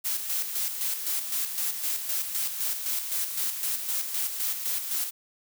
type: noise with tremolo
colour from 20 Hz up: blue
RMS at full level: -28 dBFS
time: 0.04-5.11 s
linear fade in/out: 20 ms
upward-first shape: square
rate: 3.9 Hz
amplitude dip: 50%
effects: none

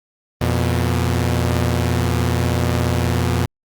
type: tone pair together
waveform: sawtooth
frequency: 86.02 / 120.6 Hz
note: F2 / B2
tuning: -26 / -41 cents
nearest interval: tritone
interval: 585 cents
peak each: -15 dBFS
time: 0.41-3.46 s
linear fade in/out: 5 ms
effects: Opus 32 kbps

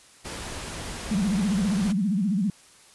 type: noise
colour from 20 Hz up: pink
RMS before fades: -35 dBFS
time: 0.24-1.93 s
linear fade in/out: 20 ms
type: tone with vibrato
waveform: sine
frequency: 197.4 Hz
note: G3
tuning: 12 cents sharp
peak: -21 dBFS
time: 1.11-2.5 s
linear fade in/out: 2 ms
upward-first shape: sine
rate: 15 Hz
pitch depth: 200 cents each way
effects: white hiss -53 dBFS RMS until 2.94 s + resampled to 24000 Hz

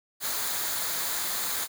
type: noise with comb filter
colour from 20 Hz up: white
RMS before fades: -30 dBFS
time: 0.2-1.68 s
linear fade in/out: 50 ms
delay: 0.36 ms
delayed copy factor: -0.5
effects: none

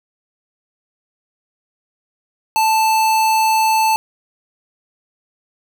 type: tone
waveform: square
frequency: 880 Hz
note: A5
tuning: in tune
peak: -13 dBFS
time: 2.56-3.96 s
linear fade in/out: 0 ms
effects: none

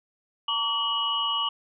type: tone cluster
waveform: sine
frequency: 916 / 1143 / 2925 / 3147 Hz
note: A#5 / D6 / F#7 / G7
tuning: -31 / -47 / -21 / +6 cents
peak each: -33 / -29 / -26 / -35 dBFS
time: 0.48-1.49 s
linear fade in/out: 5 ms
effects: none

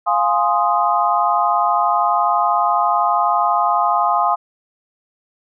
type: chord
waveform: sine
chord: F minor seventh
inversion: none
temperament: equal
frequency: 698.5 / 830.6 / 1046.5 / 1244.5 Hz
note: F5 / Ab5 / C6 / Eb6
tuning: 0 / 0 / 0 / 0 cents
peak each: -19 dBFS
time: 0.06-4.36 s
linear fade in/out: 20 ms
effects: none

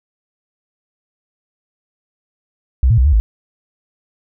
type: tone with pitch steps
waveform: sine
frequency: 64.2 / 113.7 / 63.9 / 74.7 / 54.2 Hz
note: C2 / A#2 / C2 / D2 / A1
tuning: -32 / -43 / -40 / +30 / -25 cents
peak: -8 dBFS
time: 2.83-3.2 s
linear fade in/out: 0 ms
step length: 74 ms
effects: none

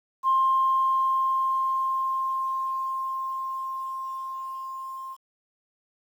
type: tone with level ramp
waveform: sine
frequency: 1058 Hz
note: C6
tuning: 19 cents sharp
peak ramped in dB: -17 to -34 dBFS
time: 0.23-5.17 s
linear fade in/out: 50 ms
effects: tanh soft clip ceiling -13 dBFS + 9-bit

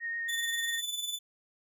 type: tone with vibrato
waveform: sine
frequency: 1854 Hz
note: A#6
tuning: 10 cents flat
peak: -32 dBFS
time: 0-0.82 s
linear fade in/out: 50 ms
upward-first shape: square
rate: 7.6 Hz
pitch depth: 8 cents each way
type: tone with tremolo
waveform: sawtooth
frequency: 3491 Hz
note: A7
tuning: 14 cents flat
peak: -27 dBFS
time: 0.28-1.19 s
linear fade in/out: 20 ms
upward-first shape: triangle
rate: 20 Hz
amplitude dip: 70%
effects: none

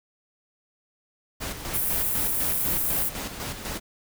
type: noise with tremolo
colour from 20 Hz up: pink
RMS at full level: -32 dBFS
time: 1.4-3.8 s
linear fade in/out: 20 ms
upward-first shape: square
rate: 4 Hz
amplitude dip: 50%
type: high-pass noise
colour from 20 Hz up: white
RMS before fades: -26 dBFS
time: 1.73-3.1 s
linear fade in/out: 20 ms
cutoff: 9900 Hz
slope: 24 dB/octave
effects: none

